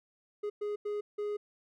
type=tone bursts at uneven times; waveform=triangle; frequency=415.3 Hz; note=G#4; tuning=in tune; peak=-30 dBFS; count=4; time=0.43-0.5 / 0.61-0.76 / 0.85-1.01 / 1.18-1.37 s; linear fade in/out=10 ms; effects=none